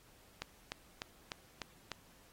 click train, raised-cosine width 0.2 ms, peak -21 dBFS, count 6, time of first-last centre 0.42-1.917 s, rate 3.34 Hz, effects pink hiss -64 dBFS RMS until 2.32 s + AAC 48 kbps

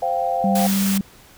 sine chord, C suspended fourth, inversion none, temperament equal, 523.3 / 698.5 / 784 Hz, C5 / F5 / G5, 0 / 0 / 0 cents, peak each -25 / -22 / -23 dBFS, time 0.02-0.67 s, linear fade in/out 5 ms
sine tone, 196 Hz, G3, in tune, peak -17 dBFS, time 0.44-1.01 s, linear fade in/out 2 ms
white noise, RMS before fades -26 dBFS, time 0.55-0.98 s, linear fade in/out 5 ms
effects pink hiss -48 dBFS RMS until 1.37 s

